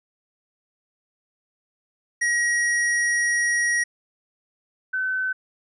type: tone pair in turn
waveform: square / sine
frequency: 1900 / 1520.7 Hz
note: A#6 / F#6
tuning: +33 / +47 cents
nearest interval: major third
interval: 386 cents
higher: first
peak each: -20 / -22 dBFS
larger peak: first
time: 2.21-3.84 / 4.93-5.33 s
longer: first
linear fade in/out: 10 ms
effects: resampled to 24000 Hz